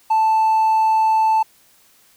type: tone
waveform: triangle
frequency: 880 Hz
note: A5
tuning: in tune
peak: -10 dBFS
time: 0.1-1.43 s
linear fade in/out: 10 ms
effects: tanh soft clip ceiling -8 dBFS + white hiss -54 dBFS RMS until 2.16 s